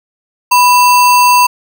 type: tone with sample-and-hold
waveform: sine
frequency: 987.8 Hz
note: B5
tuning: in tune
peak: -4 dBFS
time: 0.51-1.47 s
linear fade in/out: 10 ms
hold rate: 3675 Hz
effects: none